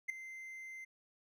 triangle tone with ADSR envelope, 2078 Hz, C7, 12 cents flat, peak -29 dBFS, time 0.08-0.85 s, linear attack 18 ms, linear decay 4 ms, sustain -15 dB, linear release 11 ms, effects none

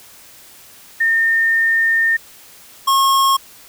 sine / square tone pair in turn, 1820 / 1084.9 Hz, A#6 / C#6, -42 / -38 cents, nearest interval major sixth, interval 896 cents, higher first, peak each -12 dBFS, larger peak neither, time 1-2.17 / 2.87-3.37 s, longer first, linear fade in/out 10 ms, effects white hiss -43 dBFS RMS until 3.68 s

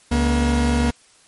40% pulse tone pair together, 70.8 / 238.4 Hz, C#2 / A#3, +37 / +39 cents, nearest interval octave + major sixth, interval 2102 cents, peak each -18 dBFS, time 0.11-0.91 s, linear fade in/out 10 ms, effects white hiss -53 dBFS RMS until 1.27 s + MP3 48 kbps

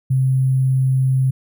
sine tone with sample-and-hold, 131.4 Hz, C3, 8 cents sharp, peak -13 dBFS, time 0.1-1.31 s, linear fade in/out 10 ms, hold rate 11025 Hz, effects none

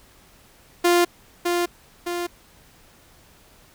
sawtooth tone with echo, 349.2 Hz, F4, in tune, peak -11 dBFS, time 0.84-1.05 s, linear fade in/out 10 ms, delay 610 ms, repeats 2, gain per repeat -5 dB, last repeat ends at 2.27 s, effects pink hiss -53 dBFS RMS until 3.74 s

